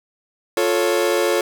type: chord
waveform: 40% pulse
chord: F augmented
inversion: none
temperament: equal with one note detuned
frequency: 351.3 / 440 / 554.4 Hz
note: F4 / A4 / C#5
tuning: +10 / 0 / 0 cents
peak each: -20 dBFS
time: 0.57-1.41 s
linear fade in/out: 2 ms
effects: none